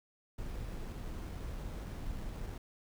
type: noise with sample-and-hold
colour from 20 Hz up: brown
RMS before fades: -41 dBFS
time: 0.38-2.58 s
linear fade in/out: 5 ms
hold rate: 7350 Hz
effects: none